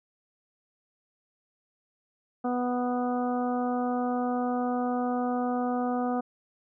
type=harmonic tone; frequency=246.9 Hz; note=B3; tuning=in tune; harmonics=1 / 2 / 3 / 4 / 5 / 6; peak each=-28 / -33 / -31 / -43 / -38 / -47 dBFS; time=2.44-6.21 s; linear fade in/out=10 ms; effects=none